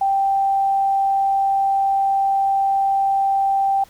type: tone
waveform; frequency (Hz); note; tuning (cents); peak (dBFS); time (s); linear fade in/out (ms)
sine; 784; G5; 0; -15; 0.01-3.84; 5
effects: pink hiss -50 dBFS RMS until 3.89 s